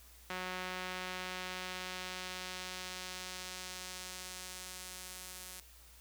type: tone with band-pass filter sweep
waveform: sawtooth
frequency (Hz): 183.6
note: F#3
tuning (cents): -13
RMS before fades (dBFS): -44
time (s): 0.3-5.6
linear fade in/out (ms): 2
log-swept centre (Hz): 2000 to 11000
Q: 0.75
effects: added 60 Hz sine -59 dBFS peak until 6 s + white hiss -60 dBFS RMS until 6 s